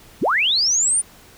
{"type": "linear sweep", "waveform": "sine", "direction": "up", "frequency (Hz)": [74.5, 9480], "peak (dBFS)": -15, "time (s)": [0.21, 1.02], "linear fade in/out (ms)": 20, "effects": ["pink hiss -47 dBFS RMS until 1.37 s"]}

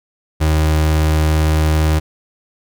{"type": "tone", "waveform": "35% pulse", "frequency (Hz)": 77.78, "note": "D#2", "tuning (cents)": 0, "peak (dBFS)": -10, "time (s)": [0.4, 2], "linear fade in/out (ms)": 20, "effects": []}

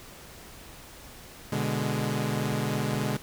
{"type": "chord", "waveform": "sawtooth", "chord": "G# diminished", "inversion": "first", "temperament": "equal", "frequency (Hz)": [123.47, 146.83, 207.7], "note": ["B2", "D3", "G#3"], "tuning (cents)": [0, 0, 0], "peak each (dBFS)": -27, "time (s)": [1.52, 3.17], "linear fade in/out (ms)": 5, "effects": ["pink hiss -47 dBFS RMS until 3.22 s"]}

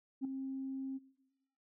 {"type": "tone with ADSR envelope", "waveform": "sine", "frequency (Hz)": 267.1, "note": "C4", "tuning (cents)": 36, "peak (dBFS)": -29, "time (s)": [0.21, 0.99], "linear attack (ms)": 39, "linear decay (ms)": 4, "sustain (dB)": -9, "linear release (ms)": 26, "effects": ["noise-tail reverb RT60 1.0 s tail -19 dB re dry", "tanh soft clip ceiling -31 dBFS"]}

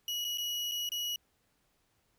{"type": "tone with dropouts", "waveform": "35% pulse", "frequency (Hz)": 2914, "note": "F#7", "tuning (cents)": -27, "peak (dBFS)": -31, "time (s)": [0.08, 1.16], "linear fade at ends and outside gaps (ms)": 2, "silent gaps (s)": [[0.245, 0.248], [0.375, 0.382], [0.714, 0.718], [0.891, 0.918]], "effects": ["pink hiss -74 dBFS RMS until 2.18 s"]}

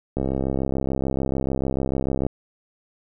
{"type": "click train", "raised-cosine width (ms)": 2, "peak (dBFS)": -11, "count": 141, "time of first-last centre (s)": [0.17, 2.266], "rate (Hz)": 66.8, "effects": []}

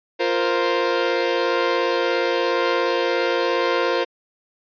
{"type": "chord", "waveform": "sawtooth", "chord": "F suspended fourth", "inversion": "none", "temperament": "equal", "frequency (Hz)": [349.2, 466.2, 523.3], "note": ["F4", "Bb4", "C5"], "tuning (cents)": [0, 0, 0], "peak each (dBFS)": [-20, -19, -18], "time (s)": [0.19, 4.05], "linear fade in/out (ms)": 20, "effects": ["resampled to 11025 Hz"]}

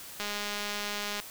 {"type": "click train", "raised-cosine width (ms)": 0.2, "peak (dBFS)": -17, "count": 207, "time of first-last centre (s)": [0.2, 1.2], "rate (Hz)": 206, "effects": ["white hiss -45 dBFS RMS until 1.3 s"]}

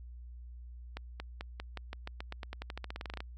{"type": "accelerating click train", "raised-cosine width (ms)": 0.3, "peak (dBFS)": -24, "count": 23, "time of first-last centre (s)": [0.97, 3.205], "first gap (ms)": 230, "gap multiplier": 0.91, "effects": ["added 60 Hz sine -45 dBFS peak until 3.37 s"]}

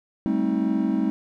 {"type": "chord", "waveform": "triangle", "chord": "A half-diminished seventh", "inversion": "third", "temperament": "just", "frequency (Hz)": [198, 220, 264, 316.8], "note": ["G3", "A3", "C4", "Eb4"], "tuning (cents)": [18, 0, 16, 31], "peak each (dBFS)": -24, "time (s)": [0.26, 1.1], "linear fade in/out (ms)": 0, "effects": []}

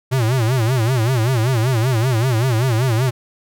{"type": "tone with vibrato", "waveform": "square", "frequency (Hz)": 120.8, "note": "B2", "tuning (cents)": -38, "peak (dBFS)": -15, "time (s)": [0.11, 3.11], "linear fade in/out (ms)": 20, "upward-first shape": "sine", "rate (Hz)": 5.2, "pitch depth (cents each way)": 180, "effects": []}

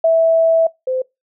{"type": "tone pair in turn", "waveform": "sine", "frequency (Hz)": [655, 516], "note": ["E5", "C5"], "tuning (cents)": [-11, -24], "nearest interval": "major third", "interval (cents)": 413, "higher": "first", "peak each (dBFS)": [-9, -16], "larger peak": "first", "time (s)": [[0.04, 0.67], [0.87, 1.02]], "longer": "first", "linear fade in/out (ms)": 5, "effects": ["noise-tail reverb RT60 0.2 s tail -23 dB re dry"]}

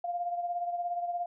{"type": "beating tone pair", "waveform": "sine", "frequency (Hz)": [698.5, 715.5], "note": ["F5", "F5"], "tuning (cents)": [0, 42], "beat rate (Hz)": 17, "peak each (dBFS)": [-31, -39], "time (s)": [0.04, 1.26], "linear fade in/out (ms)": 5, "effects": []}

